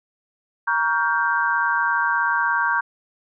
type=chord; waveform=sine; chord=G half-diminished seventh; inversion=first; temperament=just; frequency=940.8 / 1128.9 / 1411.2 / 1568 Hz; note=Bb5 / Db6 / F6 / G6; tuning=+16 / +31 / +18 / 0 cents; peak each=-23 / -25 / -27 / -21 dBFS; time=0.67-2.81 s; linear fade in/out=10 ms; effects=none